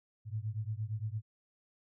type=beating tone pair; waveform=sine; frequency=104.5 / 113.2 Hz; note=G#2 / A2; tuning=+11 / +50 cents; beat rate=8.7 Hz; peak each=-37 / -38 dBFS; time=0.25-1.22 s; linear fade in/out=50 ms; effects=none